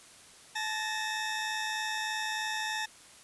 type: tone pair together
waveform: 20% pulse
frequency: 867.9 / 1839 Hz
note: A5 / A#6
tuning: -24 / -24 cents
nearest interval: octave + minor second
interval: 1300 cents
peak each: -29 / -30 dBFS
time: 0.55-2.86 s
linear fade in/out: 10 ms
effects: white hiss -54 dBFS RMS until 3.23 s + resampled to 24000 Hz